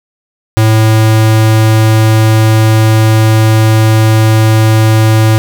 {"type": "tone", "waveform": "square", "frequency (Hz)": 110, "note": "A2", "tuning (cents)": 0, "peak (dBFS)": -5, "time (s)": [0.57, 5.38], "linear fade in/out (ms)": 0, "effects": []}